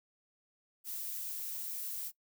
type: noise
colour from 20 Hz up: violet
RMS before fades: -40 dBFS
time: 0.84-2.12 s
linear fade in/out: 50 ms
effects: noise-tail reverb RT60 0.1 s tail -20 dB re dry